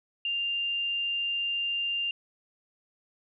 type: tone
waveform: sine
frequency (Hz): 2794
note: F7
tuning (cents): 0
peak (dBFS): -27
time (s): 0.25-2.11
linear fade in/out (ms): 2
effects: none